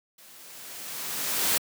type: noise with level ramp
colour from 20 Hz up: white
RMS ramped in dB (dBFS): -52 to -23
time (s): 0.18-1.58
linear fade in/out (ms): 5
effects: high-pass 150 Hz 12 dB/octave